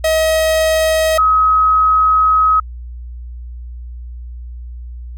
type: tone pair in turn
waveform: 45% pulse / sine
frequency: 636 / 1272 Hz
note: D#5 / D#6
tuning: +38 / +38 cents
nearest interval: octave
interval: 1200 cents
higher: second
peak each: -11 / -8 dBFS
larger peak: second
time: 0.04-1.18 / 1.18-2.6 s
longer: second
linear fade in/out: 5 ms
effects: added 60 Hz sine -26 dBFS peak until 5.17 s + MP3 64 kbps